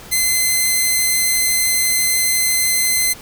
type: tone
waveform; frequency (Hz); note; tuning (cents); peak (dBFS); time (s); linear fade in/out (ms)
5% pulse; 2058; C7; -29; -4; 0.11-3.14; 20
effects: pink hiss -38 dBFS RMS until 3.21 s